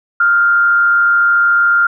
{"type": "tone with frequency modulation", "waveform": "sine", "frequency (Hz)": 1396.9, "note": "F6", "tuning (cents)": 0, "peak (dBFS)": -8, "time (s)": [0.2, 1.87], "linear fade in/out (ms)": 5, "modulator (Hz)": 120, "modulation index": 0.36, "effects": []}